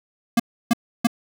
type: tone bursts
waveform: square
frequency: 234 Hz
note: A#3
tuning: 7 cents sharp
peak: -14 dBFS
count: 3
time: 0.37-1.071 s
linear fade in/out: 5 ms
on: 27 ms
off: 310 ms
effects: none